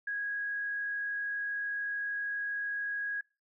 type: tone with frequency modulation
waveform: sine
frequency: 1652 Hz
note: G#6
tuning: 10 cents flat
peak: -32 dBFS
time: 0.07-3.21 s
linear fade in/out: 5 ms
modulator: 53 Hz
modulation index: 0.29
effects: noise-tail reverb RT60 0.3 s tail -24 dB re dry